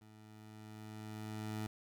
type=tone with level ramp; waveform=20% pulse; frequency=107.9 Hz; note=A2; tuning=33 cents flat; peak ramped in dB=-53 to -33 dBFS; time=0.01-1.67 s; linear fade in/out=5 ms; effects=none